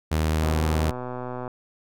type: tone with vibrato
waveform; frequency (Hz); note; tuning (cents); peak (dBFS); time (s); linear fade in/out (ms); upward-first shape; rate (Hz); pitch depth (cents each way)
sawtooth; 78.4; D#2; +14; -17; 0.11-0.91; 10; triangle; 10; 13
type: click train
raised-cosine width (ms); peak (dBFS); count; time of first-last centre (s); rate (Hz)
1; -19; 132; 0.43-1.478; 125
effects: none